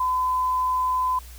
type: tone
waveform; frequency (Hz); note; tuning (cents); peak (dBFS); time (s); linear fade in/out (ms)
sine; 1014; B5; +45; -20; 0-1.19; 5
effects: added 60 Hz sine -40 dBFS peak until 1.38 s + white hiss -48 dBFS RMS until 1.38 s